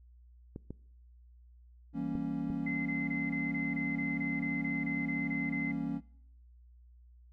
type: clicks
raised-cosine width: 3 ms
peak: -28 dBFS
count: 4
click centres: 0.561 / 0.706 / 2.154 / 2.503 s
type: chord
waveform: triangle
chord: E diminished seventh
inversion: none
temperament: equal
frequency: 164.81 / 196 / 233.1 / 277.2 Hz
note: E3 / G3 / Bb3 / Db4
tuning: 0 / 0 / 0 / 0 cents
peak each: -38 / -40 / -36 / -34 dBFS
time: 1.93-6.01 s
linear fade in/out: 50 ms
type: tone bursts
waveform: sine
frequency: 2060 Hz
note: C7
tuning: 28 cents flat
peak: -35 dBFS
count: 14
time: 2.66-5.72 s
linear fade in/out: 10 ms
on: 200 ms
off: 20 ms
effects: noise-tail reverb RT60 0.7 s tail -23 dB re dry + added 60 Hz sine -55 dBFS peak until 7.32 s